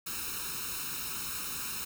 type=noise with comb filter; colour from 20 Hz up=white; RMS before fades=-37 dBFS; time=0.06-1.85 s; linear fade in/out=10 ms; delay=0.75 ms; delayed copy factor=+0.85; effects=none